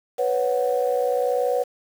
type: chord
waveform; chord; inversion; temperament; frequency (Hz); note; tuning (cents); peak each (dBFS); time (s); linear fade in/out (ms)
sine; B suspended second; none; equal; 493.9 / 554.4 / 740; B4 / C#5 / F#5; 0 / 0 / 0; -21 / -24 / -26; 0.18-1.64; 20
effects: tanh soft clip ceiling -10 dBFS + 7-bit